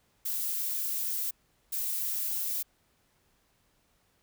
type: noise bursts at uneven times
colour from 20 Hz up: violet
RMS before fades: -32 dBFS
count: 2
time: 0.25-1.31 / 1.72-2.63 s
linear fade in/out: 10 ms
effects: pink hiss -70 dBFS RMS until 4.22 s